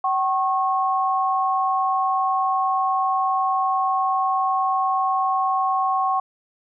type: tone pair together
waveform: sine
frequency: 761.8 / 1090 Hz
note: G5 / C#6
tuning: -50 / -29 cents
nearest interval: tritone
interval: 621 cents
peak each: -21 dBFS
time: 0.04-6.2 s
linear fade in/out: 5 ms
effects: none